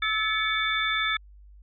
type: tone cluster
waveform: sine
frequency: 1304 / 1728 / 2244 / 3535 Hz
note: E6 / A6 / C#7 / A7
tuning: -19 / -32 / +21 / +7 cents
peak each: -29 dBFS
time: 0.02-1.17 s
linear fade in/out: 5 ms
effects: added 50 Hz sine -47 dBFS peak until 1.62 s